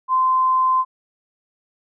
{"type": "tone", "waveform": "sine", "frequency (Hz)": 1035, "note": "C6", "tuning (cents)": -19, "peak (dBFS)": -14, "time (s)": [0.08, 0.85], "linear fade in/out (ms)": 50, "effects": []}